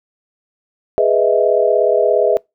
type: chord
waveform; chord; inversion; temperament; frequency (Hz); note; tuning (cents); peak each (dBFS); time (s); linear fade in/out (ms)
sine; E major seventh; first; equal; 415.3 / 493.9 / 622.3 / 659.3; G#4 / B4 / D#5 / E5; 0 / 0 / 0 / 0; -16; 0.98-2.37; 0
effects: noise-tail reverb RT60 0.2 s tail -26 dB re dry